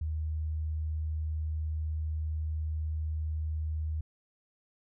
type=tone; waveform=sine; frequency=77.9 Hz; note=D#2; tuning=3 cents sharp; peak=-30 dBFS; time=0.01-4.01 s; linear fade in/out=5 ms; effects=none